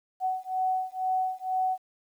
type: beating tone pair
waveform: sine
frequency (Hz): 747 / 749.1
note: F#5 / F#5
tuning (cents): +16 / +21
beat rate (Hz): 2.1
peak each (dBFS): -29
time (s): 0.2-1.78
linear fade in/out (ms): 50
effects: 10-bit